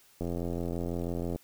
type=click train; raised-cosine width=2 ms; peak=-21 dBFS; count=100; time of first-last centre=0.21-1.36 s; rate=86.1 Hz; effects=white hiss -61 dBFS RMS until 1.43 s